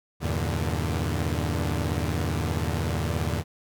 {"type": "chord", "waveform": "sawtooth", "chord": "E half-diminished seventh", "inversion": "none", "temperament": "equal with one note detuned", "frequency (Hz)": [81.13, 98, 116.54, 146.83], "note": ["E2", "G2", "Bb2", "D3"], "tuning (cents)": [-27, 0, 0, 0], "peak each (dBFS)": [-24, -28, -28, -28], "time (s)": [0.2, 3.44], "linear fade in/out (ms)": 50, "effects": []}